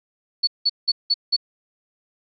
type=tone bursts; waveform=sine; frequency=4435 Hz; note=C#8; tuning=in tune; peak=-15 dBFS; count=5; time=0.43-1.365 s; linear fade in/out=10 ms; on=43 ms; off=180 ms; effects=none